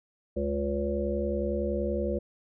harmonic tone with a mistuned harmonic, 70.7 Hz, C#2, 35 cents sharp, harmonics 1 / 3 / 5 / 7 / 8, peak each -33 / -33 / -33 / -33 / -33 dBFS, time 0.36-2.19 s, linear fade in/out 10 ms, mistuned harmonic 3, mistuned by -23 cents, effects none

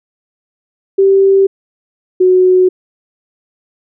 sine tone pair in turn, 389.5 / 368.4 Hz, G4 / F#4, -11 / -7 cents, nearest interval minor second, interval 96 cents, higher first, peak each -5 dBFS, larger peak neither, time 0.98-1.47 / 2.2-2.69 s, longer neither, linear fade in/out 10 ms, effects none

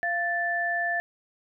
sine tone pair together, 689.8 / 1760 Hz, F5 / A6, -22 / 0 cents, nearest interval octave + major third, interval 1622 cents, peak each -29 / -26 dBFS, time 0.03-1 s, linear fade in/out 0 ms, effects none

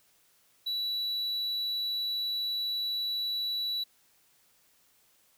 triangle tone, 3936 Hz, B7, 7 cents flat, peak -28 dBFS, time 0.66-3.84 s, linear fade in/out 10 ms, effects white hiss -66 dBFS RMS until 5.37 s

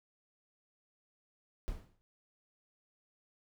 brown noise with exponential decay, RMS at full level -37 dBFS, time 1.68-2.01 s, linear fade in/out 0 ms, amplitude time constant 70 ms, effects none

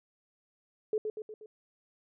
sine tone with echo, 430 Hz, A4, 40 cents flat, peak -26 dBFS, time 0.93-0.98 s, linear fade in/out 2 ms, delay 120 ms, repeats 4, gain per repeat -5 dB, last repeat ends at 1.46 s, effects none

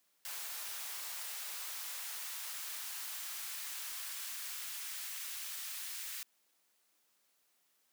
white noise with high-pass filter sweep, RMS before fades -43 dBFS, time 0.25-6.23 s, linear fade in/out 2 ms, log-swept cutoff 770 to 1700 Hz, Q 0.83, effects white hiss -75 dBFS RMS until 7.92 s + high-pass 200 Hz 12 dB/octave

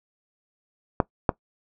clicks, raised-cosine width 1 ms, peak -4 dBFS, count 2, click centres 1.002 / 1.292 s, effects noise-tail reverb RT60 0.1 s tail -20 dB re dry

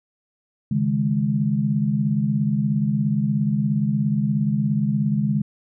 sine chord, C# suspended second, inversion none, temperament equal, 138.59 / 155.56 / 207.7 Hz, C#3 / D#3 / G#3, 0 / 0 / 0 cents, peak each -23 / -24 / -21 dBFS, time 0.71-5.42 s, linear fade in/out 5 ms, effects none

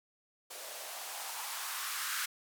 violet noise with band-pass filter sweep, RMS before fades -40 dBFS, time 0.5-2.26 s, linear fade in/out 10 ms, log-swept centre 510 to 1500 Hz, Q 2.8, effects none

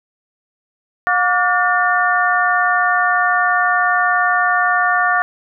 harmonic tone with a mistuned harmonic, 359.4 Hz, F4, 50 cents sharp, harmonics 2 / 3 / 4 / 5, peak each -18 / -18 / -18 / -18 dBFS, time 1.07-5.22 s, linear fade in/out 0 ms, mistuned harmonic 3, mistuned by +120 cents, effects none

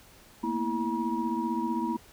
sine tone cluster, 226.7 / 242.3 / 328.7 / 957 Hz, A#3 / B3 / E4 / A#5, -48 / -33 / -5 / +45 cents, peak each -33 / -33 / -32 / -32 dBFS, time 0.43-1.97 s, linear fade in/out 10 ms, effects pink hiss -55 dBFS RMS until 2.12 s

